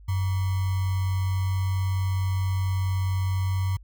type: tone with sample-and-hold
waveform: sine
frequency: 94.5 Hz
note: F#2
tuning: 37 cents sharp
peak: -22 dBFS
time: 0.08-3.77 s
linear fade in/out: 10 ms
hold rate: 1050 Hz
effects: added 50 Hz sine -45 dBFS peak until 3.83 s